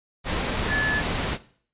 sine tone in noise, 1724 Hz, A6, 36 cents flat, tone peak -21 dBFS, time 0.68-1.03 s, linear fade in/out 50 ms, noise pink, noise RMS -26 dBFS, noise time 0.24-1.38 s, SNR +2 dB, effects noise-tail reverb RT60 0.5 s tail -17 dB re dry + resampled to 8000 Hz

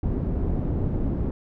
pink low-pass noise, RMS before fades -25 dBFS, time 0.03-1.31 s, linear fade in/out 2 ms, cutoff 320 Hz, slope 12 dB/octave, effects none

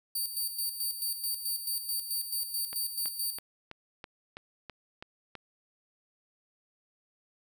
5% pulse tone with tremolo, 4614 Hz, D8, 31 cents flat, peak -23 dBFS, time 0.15-3.39 s, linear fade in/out 5 ms, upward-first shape square, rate 4.6 Hz, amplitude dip 60%
click train, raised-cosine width 0.3 ms, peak -26 dBFS, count 9, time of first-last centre 2.73-5.353 s, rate 3.05 Hz
effects none

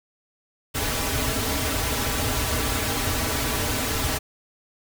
pink noise with comb filter, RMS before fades -25 dBFS, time 0.74-4.19 s, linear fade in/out 20 ms, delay 5.6 ms, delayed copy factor -0.95, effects none

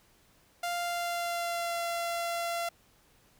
sawtooth tone with pitch glide, 697 to 683.8 Hz, F5 to F5, -4 to -37 cents, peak -27 dBFS, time 0.63-2.69 s, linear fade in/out 5 ms, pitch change -33 cents, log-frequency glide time 0.78-1.79 s, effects pink hiss -64 dBFS RMS until 3.39 s

